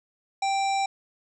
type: harmonic tone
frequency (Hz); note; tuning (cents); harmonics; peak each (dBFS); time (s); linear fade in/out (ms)
784; G5; 0; 1 / 3 / 5 / 7 / 9 / 10; -23 / -33 / -37 / -40 / -42 / -43; 0.42-0.86; 5
effects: none